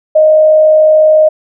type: tone with frequency modulation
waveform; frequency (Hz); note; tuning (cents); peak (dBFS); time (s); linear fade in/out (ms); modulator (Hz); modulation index
sine; 621; D#5; -3; -3; 0.15-1.29; 10; 53.9; 0.2
effects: none